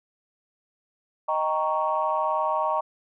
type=chord; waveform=sine; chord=Eb dominant seventh; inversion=none; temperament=equal; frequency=622.3 / 784 / 932.3 / 1108.7 Hz; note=Eb5 / G5 / Bb5 / Db6; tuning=0 / 0 / 0 / 0 cents; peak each=-27 / -30 / -26 / -27 dBFS; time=1.28-2.81 s; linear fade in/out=10 ms; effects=tanh soft clip ceiling -12 dBFS